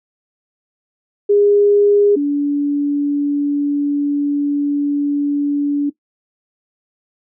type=tone pair in turn; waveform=sine; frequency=408.8 / 287.7 Hz; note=G#4 / D4; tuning=-27 / -36 cents; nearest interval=tritone; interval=609 cents; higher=first; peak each=-9 / -13 dBFS; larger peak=first; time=1.29-2.16 / 2.16-5.9 s; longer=second; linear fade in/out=10 ms; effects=noise-tail reverb RT60 0.1 s tail -17 dB re dry